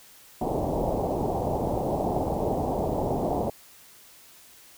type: low-pass noise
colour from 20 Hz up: white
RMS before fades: -27 dBFS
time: 0.41-3.5 s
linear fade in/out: 5 ms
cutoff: 830 Hz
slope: 48 dB/octave
effects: white hiss -52 dBFS RMS until 4.77 s